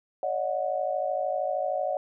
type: tone cluster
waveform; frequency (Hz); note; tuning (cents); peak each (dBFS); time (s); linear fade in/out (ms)
sine; 565 / 618 / 733; C#5 / D#5 / F#5; +33 / -12 / -16; -30; 0.23-1.97; 2
effects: none